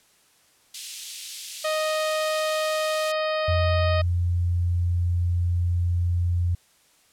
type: high-pass noise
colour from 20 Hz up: pink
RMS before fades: -36 dBFS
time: 0.74-3.12 s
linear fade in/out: 5 ms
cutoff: 3000 Hz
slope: 24 dB/octave
type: harmonic tone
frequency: 622.3 Hz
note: D#5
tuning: in tune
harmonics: 1 / 2 / 3 / 4 / 5 / 6 / 7 / 8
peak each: -24 / -30 / -34 / -36 / -38 / -40 / -41 / -42 dBFS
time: 1.64-4.02 s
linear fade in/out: 10 ms
type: tone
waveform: sine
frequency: 87.4 Hz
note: F2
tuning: 2 cents sharp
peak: -20 dBFS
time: 3.48-6.55 s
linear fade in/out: 5 ms
effects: white hiss -60 dBFS RMS until 7.12 s + low-pass 11000 Hz 12 dB/octave